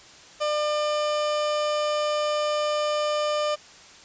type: tone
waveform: 30% pulse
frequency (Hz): 600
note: D5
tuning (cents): +37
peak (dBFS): -20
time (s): 0.4-3.56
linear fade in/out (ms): 20
effects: white hiss -48 dBFS RMS until 4.04 s + resampled to 16000 Hz